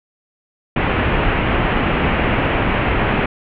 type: low-pass noise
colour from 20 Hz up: pink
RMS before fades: -17 dBFS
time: 0.76-3.26 s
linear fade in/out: 5 ms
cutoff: 2900 Hz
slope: 48 dB/octave
effects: none